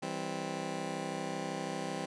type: chord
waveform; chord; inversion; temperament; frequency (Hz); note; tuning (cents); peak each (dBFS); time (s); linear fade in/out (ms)
15% pulse; C major; first; just; 163.52 / 196.22 / 261.6; E3 / G3 / C4; -14 / +2 / 0; -34; 0.02-2.06; 10
effects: resampled to 22050 Hz